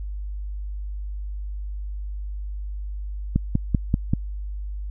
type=click train; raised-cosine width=5 ms; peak=-6 dBFS; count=5; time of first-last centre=3.36-4.135 s; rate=5.16 Hz; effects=added 50 Hz sine -28 dBFS peak until 4.9 s